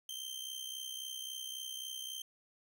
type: tone with amplitude modulation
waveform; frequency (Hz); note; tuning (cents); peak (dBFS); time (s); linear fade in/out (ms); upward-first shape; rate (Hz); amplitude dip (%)
sawtooth; 3136; G7; 0; -35; 0.09-2.22; 2; sine; 63.7; 65
effects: none